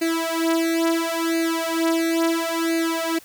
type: tone with flanger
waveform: sawtooth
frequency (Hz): 329.6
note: E4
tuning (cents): 0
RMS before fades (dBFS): -22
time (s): 0.01-3.19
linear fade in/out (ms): 10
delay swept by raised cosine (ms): 0.45 to 3.55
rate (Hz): 0.73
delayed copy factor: +1
effects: white hiss -48 dBFS RMS until 3.24 s